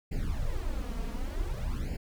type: noise with flanger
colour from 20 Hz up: brown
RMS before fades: -32 dBFS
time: 0.11-1.97 s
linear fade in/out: 10 ms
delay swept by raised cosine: 0.41 to 4.41 ms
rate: 0.55 Hz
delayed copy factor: +0.9
effects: none